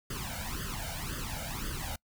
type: noise with flanger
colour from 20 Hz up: pink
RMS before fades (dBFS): -37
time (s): 0.1-1.96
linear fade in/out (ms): 5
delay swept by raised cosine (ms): 0.62 to 1.37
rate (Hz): 1.9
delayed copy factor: +0.85
effects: noise-tail reverb RT60 0.1 s tail -25 dB re dry